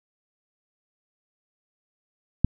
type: click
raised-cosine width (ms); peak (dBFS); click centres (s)
5; -5; 2.446
effects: none